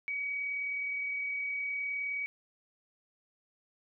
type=tone with amplitude modulation; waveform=sine; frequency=2265 Hz; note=C#7; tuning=37 cents sharp; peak=-31 dBFS; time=0.08-2.26 s; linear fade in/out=0 ms; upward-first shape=sine; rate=39.4 Hz; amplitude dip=25%; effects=none